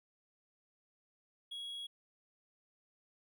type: tone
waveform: triangle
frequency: 3322 Hz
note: G#7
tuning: in tune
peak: -40 dBFS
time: 1.51-1.87 s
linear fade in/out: 10 ms
effects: none